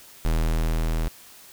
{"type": "tone with level ramp", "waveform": "square", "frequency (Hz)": 40.18, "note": "E1", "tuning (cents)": -44, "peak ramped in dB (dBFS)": [-20, -23], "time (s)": [0.25, 1.08], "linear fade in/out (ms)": 0, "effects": ["white hiss -48 dBFS RMS until 1.52 s"]}